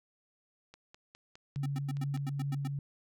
click train, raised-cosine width 0.2 ms, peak -34 dBFS, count 8, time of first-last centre 0.74-2.174 s, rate 4.88 Hz
sine tone with tremolo, 140.8 Hz, C#3, 27 cents sharp, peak -31 dBFS, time 1.56-2.79 s, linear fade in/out 2 ms, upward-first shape triangle, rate 2.4 Hz, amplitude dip 25%
square tone bursts, 260.2 Hz, C4, 9 cents flat, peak -37 dBFS, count 9, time 1.63-2.676 s, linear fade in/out 5 ms, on 30 ms, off 97 ms
effects none

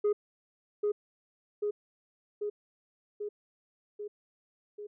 sine tone with echo, 415.3 Hz, G#4, in tune, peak -21 dBFS, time 0.04-0.13 s, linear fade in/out 10 ms, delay 790 ms, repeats 6, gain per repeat -3 dB, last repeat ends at 4.87 s, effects tanh soft clip ceiling -23 dBFS

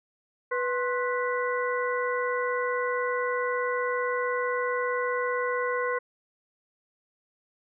harmonic tone with a mistuned harmonic, 493.1 Hz, B4, 3 cents flat, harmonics 1 / 2 / 3 / 4, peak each -28 / -31 / -33 / -34 dBFS, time 0.51-5.99 s, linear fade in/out 10 ms, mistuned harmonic 2, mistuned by +120 cents, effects none

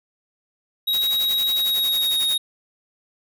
square tone with pitch glide, 3814 to 3744 Hz, A#7 to A#7, +39 to +7 cents, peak -19 dBFS, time 0.87-2.38 s, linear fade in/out 10 ms, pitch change -32 cents, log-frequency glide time 1.5-2.27 s
white noise with tremolo, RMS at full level -32 dBFS, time 0.93-2.36 s, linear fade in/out 2 ms, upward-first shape sine, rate 11 Hz, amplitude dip 85%
effects none

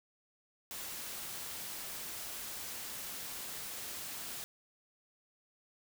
white noise, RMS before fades -43 dBFS, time 0.71-4.44 s, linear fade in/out 0 ms, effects none

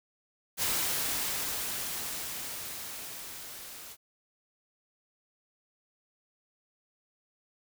white noise with level ramp, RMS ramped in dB -29 to -46 dBFS, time 0.57-3.97 s, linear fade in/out 50 ms, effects none

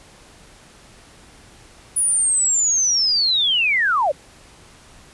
sine linear sweep, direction down, 9920 to 511 Hz, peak -15 dBFS, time 1.96-4.12 s, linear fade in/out 10 ms, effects pink hiss -47 dBFS RMS until 5.13 s + resampled to 24000 Hz

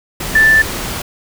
sine tone in noise, 1764 Hz, A6, 4 cents sharp, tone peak -6 dBFS, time 0.35-0.62 s, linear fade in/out 5 ms, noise pink, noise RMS -22 dBFS, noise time 0.2-1.02 s, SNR +13 dB, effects none

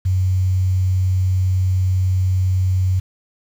sine tone, 93 Hz, F#2, 9 cents sharp, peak -14 dBFS, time 0.05-3 s, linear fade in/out 10 ms, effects 7-bit

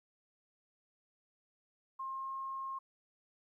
sine tone with pitch glide, 1065 to 1071.8 Hz, C6 to C6, +30 to +41 cents, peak -38 dBFS, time 1.99-2.79 s, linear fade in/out 10 ms, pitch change +11 cents, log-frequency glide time 2.09-2.33 s, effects 13-bit

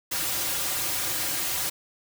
white noise with comb filter, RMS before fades -28 dBFS, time 0.11-1.7 s, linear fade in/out 10 ms, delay 4.6 ms, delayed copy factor -0.95, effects none

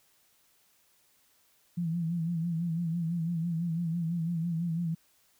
sine tone with vibrato, 167.8 Hz, E3, 31 cents sharp, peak -28 dBFS, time 1.77-4.95 s, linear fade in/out 10 ms, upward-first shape sine, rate 6 Hz, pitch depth 72 cents each way, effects white hiss -67 dBFS RMS until 5.39 s

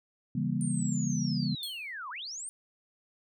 sine chord, C# diminished seventh, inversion none, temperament just, 138.59 / 166.31 / 199.57 / 239.5 Hz, C#3 / E3 / G3 / Bb3, 0 / +16 / +31 / +47 cents, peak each -33 dBFS, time 0.35-1.55 s, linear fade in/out 5 ms
sine linear two-way sweep, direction down then up, 9070 to 949 to 9070 Hz, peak -37 dBFS, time 0.61-2.49 s, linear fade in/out 0 ms, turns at 2.1 s
sawtooth tone with exponential decay, 4300 Hz, C8, 47 cents sharp, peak -31 dBFS, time 1.63-1.94 s, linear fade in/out 1 ms, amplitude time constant 66 ms
effects none

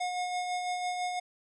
square tone with tremolo, 722 Hz, F#5, 43 cents flat, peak -30 dBFS, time 0-1.2 s, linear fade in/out 10 ms, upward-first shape sine, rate 6 Hz, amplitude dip 35%, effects resampled to 22050 Hz

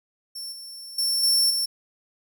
sawtooth tone with level steps, 5420 Hz, E8, 47 cents sharp, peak -30 / -35 / -19 / -15 / -20 dBFS, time 0.35-1.66 s, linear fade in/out 10 ms, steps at 0.52 / 0.98 / 1.23 / 1.5 s, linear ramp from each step 5 ms, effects none

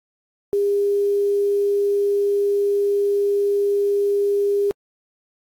sine tone with quantisation, 404.1 Hz, G#4, 47 cents flat, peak -16 dBFS, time 0.53-4.71 s, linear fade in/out 0 ms, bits 7, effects AAC 64 kbps

